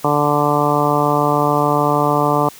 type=harmonic tone; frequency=146.8 Hz; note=D3; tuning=in tune; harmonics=1 / 2 / 3 / 4 / 5 / 6 / 7 / 8; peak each=-21 / -21 / -21 / -21 / -21 / -21 / -21 / -21 dBFS; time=0.04-2.49 s; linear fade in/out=5 ms; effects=white hiss -40 dBFS RMS until 2.59 s + high-pass 80 Hz 12 dB/octave